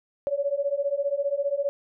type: beating tone pair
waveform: sine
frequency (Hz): 556 / 571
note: C#5 / D5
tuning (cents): +5 / -49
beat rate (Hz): 15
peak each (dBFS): -27 / -26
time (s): 0.27-1.69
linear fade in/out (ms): 0
effects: none